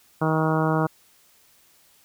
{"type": "harmonic tone", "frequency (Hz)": 158.1, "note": "D#3", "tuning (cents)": 28, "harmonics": [1, 2, 3, 4, 5, 6, 7, 8, 9], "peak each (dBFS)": [-23, -26, -28, -29, -30, -31, -31, -32, -33], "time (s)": [0.21, 0.87], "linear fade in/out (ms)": 10, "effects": ["white hiss -58 dBFS RMS until 2.04 s"]}